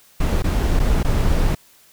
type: noise with dropouts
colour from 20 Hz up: brown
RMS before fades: -17 dBFS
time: 0.2-1.55 s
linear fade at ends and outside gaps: 5 ms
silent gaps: 0.423-0.44 / 0.794-0.798 / 1.031-1.046 s
effects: white hiss -52 dBFS RMS until 1.92 s